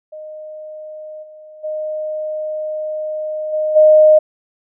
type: tone with level steps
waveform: sine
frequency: 617 Hz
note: D#5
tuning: 15 cents flat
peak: -29 / -36 / -20 / -15 / -5 dBFS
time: 0.12-4.19 s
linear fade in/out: 10 ms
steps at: 1.22 / 1.63 / 3.52 / 3.75 s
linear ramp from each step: 20 ms
effects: none